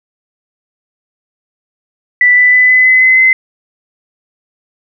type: tone with pitch steps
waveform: sine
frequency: 1975.5 / 1988.1 / 2001 / 2014 / 2026 / 2039 / 2052 Hz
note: B6 / B6 / B6 / B6 / B6 / C7 / C7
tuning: 0 / +11 / +22 / +33 / +44 / -45 / -34 cents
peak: -4 dBFS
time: 2.21-3.33 s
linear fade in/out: 2 ms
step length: 160 ms
effects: none